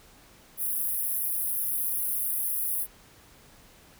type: high-pass noise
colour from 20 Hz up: pink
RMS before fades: -29 dBFS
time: 0.57-2.87 s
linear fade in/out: 50 ms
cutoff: 9900 Hz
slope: 96 dB/octave
effects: pink hiss -55 dBFS RMS until 3.99 s